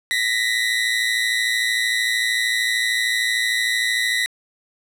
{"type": "tone pair together", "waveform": "30% pulse", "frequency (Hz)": [1879.8, 1993], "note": ["A#6", "B6"], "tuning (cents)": [14, 15], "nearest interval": "minor second", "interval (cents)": 101, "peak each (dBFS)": [-19, -18], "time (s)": [0.11, 4.26], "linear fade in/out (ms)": 0, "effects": ["low-pass 12000 Hz 12 dB/octave"]}